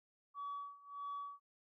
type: tone with tremolo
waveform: sine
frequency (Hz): 1138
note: C#6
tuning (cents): +45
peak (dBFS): -39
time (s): 0.34-1.4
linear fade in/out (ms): 50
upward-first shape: sine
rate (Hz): 1.6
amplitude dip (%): 90
effects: noise-tail reverb RT60 0.1 s tail -26 dB re dry + tanh soft clip ceiling -38 dBFS